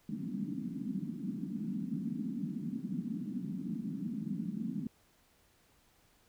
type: band-pass noise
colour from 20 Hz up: pink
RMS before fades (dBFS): -38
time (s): 0.09-4.87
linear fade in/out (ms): 2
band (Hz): 170 to 270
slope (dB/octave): 48
effects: pink hiss -68 dBFS RMS until 6.28 s